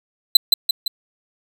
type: tone with echo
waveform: 45% pulse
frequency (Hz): 4021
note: B7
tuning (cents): +30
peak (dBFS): -3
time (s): 0.35-0.37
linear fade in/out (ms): 5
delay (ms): 170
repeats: 3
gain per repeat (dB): -5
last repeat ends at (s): 0.88
effects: none